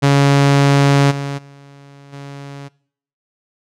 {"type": "tone with level steps", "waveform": "sawtooth", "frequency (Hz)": 140.4, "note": "C#3", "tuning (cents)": 22, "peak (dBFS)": [-5, -17, -35, -26], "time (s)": [0.02, 2.69], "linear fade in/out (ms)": 20, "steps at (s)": [1.1, 1.37, 2.12], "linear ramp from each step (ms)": 20, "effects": ["noise-tail reverb RT60 0.6 s tail -22 dB re dry", "low-pass 7000 Hz 12 dB/octave"]}